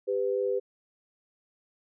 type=tone pair together; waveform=sine; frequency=396.9 / 500 Hz; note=G4 / B4; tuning=+22 / +21 cents; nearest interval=major third; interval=399 cents; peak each=-28 dBFS; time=0.07-0.6 s; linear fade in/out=20 ms; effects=none